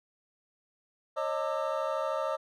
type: tone cluster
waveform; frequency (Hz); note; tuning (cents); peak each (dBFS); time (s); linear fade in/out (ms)
triangle; 546 / 619 / 905 / 1188 / 1313; C#5 / D#5 / A5 / D6 / E6; -26 / -9 / +48 / +20 / -7; -32 / -31 / -37 / -35 / -37; 1.16-2.37; 20
effects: none